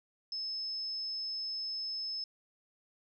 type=tone; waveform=sine; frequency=5220 Hz; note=E8; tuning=18 cents flat; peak=-35 dBFS; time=0.32-2.24 s; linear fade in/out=2 ms; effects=none